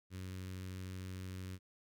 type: tone with notch filter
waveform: sawtooth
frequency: 93.1 Hz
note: F#2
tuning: 11 cents sharp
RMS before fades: -45 dBFS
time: 0.1-1.59 s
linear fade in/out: 50 ms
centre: 740 Hz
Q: 0.64
effects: none